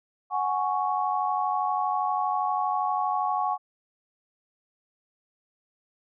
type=chord; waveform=sine; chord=F# suspended second; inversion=none; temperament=just; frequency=740 / 832.5 / 1110 Hz; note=F#5 / G#5 / C#6; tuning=0 / +4 / +2 cents; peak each=-28 dBFS; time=0.3-3.58 s; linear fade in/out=50 ms; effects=none